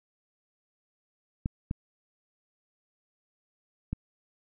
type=clicks; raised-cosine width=5 ms; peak=-16 / -18 / -18 dBFS; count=3; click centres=1.459 / 1.711 / 3.93 s; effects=none